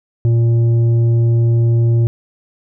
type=tone with tanh clipping; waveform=triangle; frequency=116.54 Hz; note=A#2; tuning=in tune; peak=-11 dBFS; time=0.25-2.07 s; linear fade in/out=0 ms; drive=11 dB; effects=none